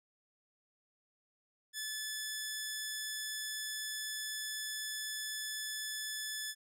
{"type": "tone", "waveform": "10% pulse", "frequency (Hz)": 1732, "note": "A6", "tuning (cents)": -28, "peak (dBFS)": -29, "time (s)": [1.73, 6.55], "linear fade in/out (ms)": 50, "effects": []}